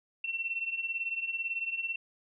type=beating tone pair; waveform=sine; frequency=2692 / 2710 Hz; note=E7 / E7; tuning=+36 / +47 cents; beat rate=18 Hz; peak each=-37 / -33 dBFS; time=0.24-1.96 s; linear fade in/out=5 ms; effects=none